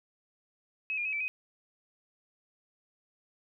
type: tone with pitch steps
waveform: sine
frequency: 2562 / 2415 / 2557 / 2324 / 2515 Hz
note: E7 / D7 / D#7 / D7 / D#7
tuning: -50 / +48 / +47 / -19 / +18 cents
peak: -30 dBFS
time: 0.9-1.28 s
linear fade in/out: 0 ms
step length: 76 ms
effects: none